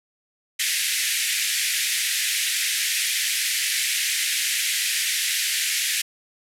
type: band-pass noise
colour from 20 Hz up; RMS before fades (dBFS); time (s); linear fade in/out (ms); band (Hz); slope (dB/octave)
pink; -24; 0.59-6.02; 10; 1800 to 13000; 48
effects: none